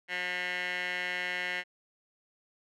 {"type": "tone with band-pass filter", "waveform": "15% pulse", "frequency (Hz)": 180, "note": "F#3", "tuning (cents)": -47, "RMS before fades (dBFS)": -34, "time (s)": [0.08, 1.64], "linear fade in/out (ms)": 50, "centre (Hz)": 2200, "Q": 4.7, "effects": []}